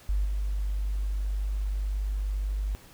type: tone with level steps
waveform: sine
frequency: 49.9 Hz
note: G1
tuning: 32 cents sharp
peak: -23 / -26 dBFS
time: 0.09-2.75 s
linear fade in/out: 0 ms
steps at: 0.25 s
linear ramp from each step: 2 ms
effects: pink hiss -53 dBFS RMS until 2.93 s